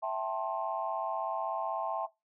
sine chord, A minor seventh, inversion second, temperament equal with one note detuned, 659.3 / 784 / 880 / 1060.5 Hz, E5 / G5 / A5 / C6, 0 / 0 / 0 / +23 cents, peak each -34 / -37 / -37 / -37 dBFS, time 0.02-2.07 s, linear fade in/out 20 ms, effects noise-tail reverb RT60 0.2 s tail -18 dB re dry + tanh soft clip ceiling -20 dBFS

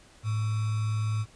sine tone with sample-and-hold, 108 Hz, A2, 32 cents flat, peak -25 dBFS, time 0.23-1.26 s, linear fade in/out 50 ms, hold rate 1225 Hz, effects pink hiss -56 dBFS RMS until 1.35 s + resampled to 22050 Hz

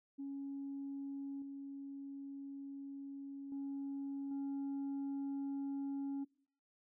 sine tone with level steps, 277.2 Hz, C#4, in tune, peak -40 / -44 / -38 / -35 dBFS, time 0.18-6.25 s, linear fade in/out 20 ms, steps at 1.42 / 3.52 / 4.31 s, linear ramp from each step 2 ms, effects noise-tail reverb RT60 0.5 s tail -22 dB re dry + tanh soft clip ceiling -37 dBFS

